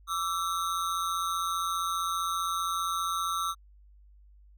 square ring-modulated tone, 1244.5 Hz, D#6, in tune, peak -26 dBFS, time 0.07-3.55 s, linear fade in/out 50 ms, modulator 87.6 Hz, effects added 50 Hz sine -53 dBFS peak until 4.57 s

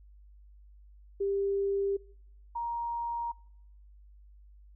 sine tone pair in turn, 396.5 / 939.5 Hz, G4 / A#5, +20 / +13 cents, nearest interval octave + minor third, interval 1493 cents, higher second, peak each -27 / -31 dBFS, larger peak first, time 1.2-1.97 / 2.55-3.32 s, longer neither, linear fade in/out 10 ms, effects noise-tail reverb RT60 0.7 s tail -24 dB re dry + added 50 Hz sine -52 dBFS peak until 4.75 s

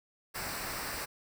pink noise with comb filter, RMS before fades -38 dBFS, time 0.34-1.06 s, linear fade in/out 20 ms, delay 0.3 ms, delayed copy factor -0.6, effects none

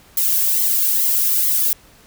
violet noise with flanger, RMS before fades -17 dBFS, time 0.17-1.73 s, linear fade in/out 2 ms, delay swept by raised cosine 0.95 to 1.85 ms, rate 2.3 Hz, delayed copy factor +0.6, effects pink hiss -49 dBFS RMS until 2.06 s

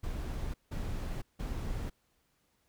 brown noise bursts, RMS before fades -36 dBFS, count 3, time 0.03-1.9 s, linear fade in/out 10 ms, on 510 ms, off 170 ms, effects pink hiss -74 dBFS RMS until 2.68 s

